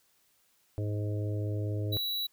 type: harmonic tone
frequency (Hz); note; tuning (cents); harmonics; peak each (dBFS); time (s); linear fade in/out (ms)
104.5; G#2; +11; 1 / 3 / 4 / 5 / 6; -30 / -40 / -42 / -44 / -46; 0.78-1.97; 0
type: tone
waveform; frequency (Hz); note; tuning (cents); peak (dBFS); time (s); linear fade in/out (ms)
square; 3921; B7; -13; -31; 1.92-2.27; 10
effects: white hiss -69 dBFS RMS until 2.32 s